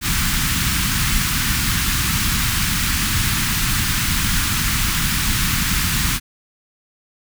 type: band-stop noise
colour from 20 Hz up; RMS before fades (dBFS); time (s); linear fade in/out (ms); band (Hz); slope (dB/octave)
pink; -19; 0.01-6.2; 50; 240 to 1200; 24
effects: none